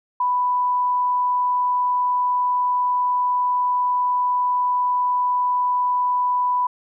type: tone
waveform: sine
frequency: 991 Hz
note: B5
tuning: 6 cents sharp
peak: -17 dBFS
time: 0.2-6.67 s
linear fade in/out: 5 ms
effects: none